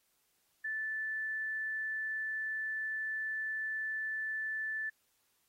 sine tone, 1754 Hz, A6, 6 cents flat, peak -34 dBFS, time 0.64-4.9 s, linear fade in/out 10 ms, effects white hiss -75 dBFS RMS until 5.48 s + AAC 48 kbps

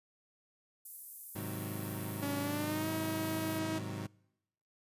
pink high-pass noise, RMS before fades -46 dBFS, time 0.85-3.59 s, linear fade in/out 5 ms, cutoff 11000 Hz, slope 24 dB/octave
25% pulse chord, Ab dominant seventh, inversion none, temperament equal, 103.83 / 130.81 / 155.56 / 185 Hz, Ab2 / C3 / Eb3 / Gb3, 0 / 0 / 0 / 0 cents, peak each -38 / -42 / -43 / -41 dBFS, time 1.35-4.07 s, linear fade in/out 10 ms
sawtooth tone with pitch glide, 284 to 318.8 Hz, C#4 to D#4, +42 to +42 cents, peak -31 dBFS, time 2.22-3.79 s, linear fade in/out 10 ms, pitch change +200 cents, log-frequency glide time 2.41-2.89 s
effects noise-tail reverb RT60 0.9 s tail -25 dB re dry + resampled to 32000 Hz

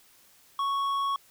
sine tone with hard clipping, 1108.7 Hz, C#6, in tune, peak -27 dBFS, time 0.59-1.16 s, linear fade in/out 2 ms, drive 6 dB, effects white hiss -59 dBFS RMS until 1.3 s

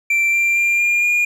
triangle tone with pitch steps, 2349 / 2368 / 2387 / 2407 / 2426 Hz, D7 / D7 / D7 / D7 / D#7, 0 / +14 / +28 / +42 / -44 cents, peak -12 dBFS, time 0.1-1.25 s, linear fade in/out 5 ms, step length 230 ms, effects none

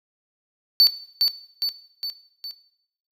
triangle tone with echo, 4508 Hz, C#8, 28 cents sharp, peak -9 dBFS, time 0.8-0.87 s, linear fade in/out 0 ms, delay 410 ms, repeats 4, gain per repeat -5 dB, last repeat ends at 2.51 s, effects noise-tail reverb RT60 0.7 s tail -17 dB re dry

